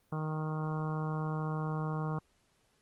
harmonic tone, 155.56 Hz, D#3, in tune, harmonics 1 / 2 / 3 / 4 / 5 / 6 / 7 / 8 / 9, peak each -33 / -44 / -43 / -49 / -45 / -48 / -44 / -48 / -50 dBFS, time 0.12-2.19 s, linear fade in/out 5 ms, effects pink hiss -72 dBFS RMS until 2.81 s + Opus 32 kbps

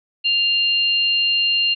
sine tone pair together, 2794 / 4208 Hz, F7 / C8, 0 / +9 cents, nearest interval perfect fifth, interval 709 cents, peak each -16 / -22 dBFS, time 0.24-1.75 s, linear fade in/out 20 ms, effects none

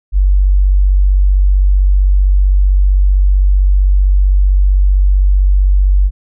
sine tone, 47.78 Hz, G1, 44 cents flat, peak -6 dBFS, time 0.12-6.11 s, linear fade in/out 50 ms, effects none

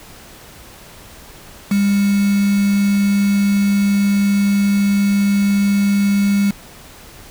sine tone with quantisation, 200.8 Hz, G3, 42 cents sharp, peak -12 dBFS, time 1.71-6.51 s, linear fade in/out 5 ms, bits 4, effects pink hiss -40 dBFS RMS until 7.3 s

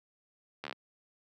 slowing click train, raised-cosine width 0.3 ms, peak -22 dBFS, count 7, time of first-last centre 0.64-0.726 s, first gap 13 ms, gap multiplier 1.04, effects high-pass 200 Hz 12 dB/octave

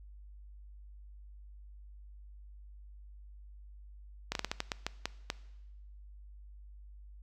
slowing click train, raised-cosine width 0.2 ms, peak -15 dBFS, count 10, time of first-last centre 4.32-5.301 s, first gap 32 ms, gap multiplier 1.29, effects noise-tail reverb RT60 1.0 s tail -19 dB re dry + added 50 Hz sine -49 dBFS peak until 7.22 s

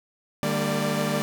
sawtooth tone cluster, 150.3 / 198.3 / 229.2 / 588 Hz, D3 / G3 / A#3 / D5, +40 / +20 / -29 / +2 cents, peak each -25 dBFS, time 0.43-1.22 s, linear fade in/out 0 ms, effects none

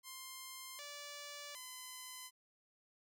5% pulse tone with pitch steps, 1050 / 580 / 1018 Hz, C6 / D5 / C6, +6 / -22 / -48 cents, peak -36 dBFS, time 0.03-2.31 s, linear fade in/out 50 ms, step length 760 ms, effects none

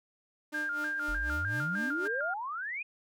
sawtooth tone with tremolo, 300.6 Hz, D4, 40 cents sharp, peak -34 dBFS, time 0.52-2.08 s, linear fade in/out 10 ms, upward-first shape sine, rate 4 Hz, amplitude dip 85%
sine tone with vibrato, 1500 Hz, F#6, 23 cents sharp, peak -31 dBFS, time 0.54-2.34 s, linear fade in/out 5 ms, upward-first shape square, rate 3.3 Hz, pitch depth 110 cents each way
sine exponential sweep, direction up, 38.91 to 2547 Hz, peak -34 dBFS, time 1.08-2.83 s, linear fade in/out 10 ms
effects none

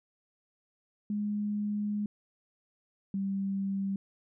sine tone pair in turn, 207.7 / 195.67 Hz, G#3 / G3, 0 / -3 cents, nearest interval minor second, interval 103 cents, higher first, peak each -29 / -29 dBFS, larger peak neither, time 1.1-2.06 / 3.14-3.96 s, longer first, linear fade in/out 2 ms, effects none

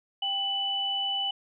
sine tone pair together, 790 / 2983 Hz, G5 / F#7, +13 / +13 cents, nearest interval octave + major seventh, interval 2300 cents, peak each -34 / -27 dBFS, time 0.22-1.31 s, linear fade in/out 5 ms, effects none

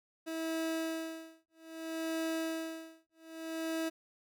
30% pulse tone with tremolo, 324.1 Hz, E4, 29 cents flat, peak -30 dBFS, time 0.26-3.9 s, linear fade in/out 20 ms, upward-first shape sine, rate 0.62 Hz, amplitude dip 100%, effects none

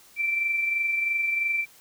sine tone pair together, 2342 / 2365 Hz, D7 / D7, -5 / +12 cents, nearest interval unison, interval 17 cents, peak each -23 / -35 dBFS, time 0.16-1.66 s, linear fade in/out 50 ms, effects white hiss -54 dBFS RMS until 1.8 s

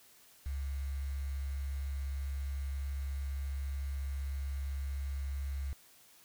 sine tone with quantisation, 68.8 Hz, C#2, 12 cents flat, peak -34 dBFS, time 0.46-5.73 s, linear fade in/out 0 ms, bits 9, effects white hiss -61 dBFS RMS until 6.24 s

